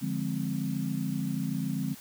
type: chord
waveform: sine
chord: D half-diminished seventh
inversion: none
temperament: equal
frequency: 146.83 / 174.61 / 207.7 / 261.6 Hz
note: D3 / F3 / Ab3 / C4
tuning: 0 / 0 / 0 / 0 cents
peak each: -34 dBFS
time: 0.01-1.95 s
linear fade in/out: 20 ms
effects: white hiss -49 dBFS RMS until 2 s